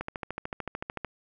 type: click train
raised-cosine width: 0.5 ms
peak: -18 dBFS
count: 15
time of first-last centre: 0.01-1.047 s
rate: 13.5 Hz
effects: none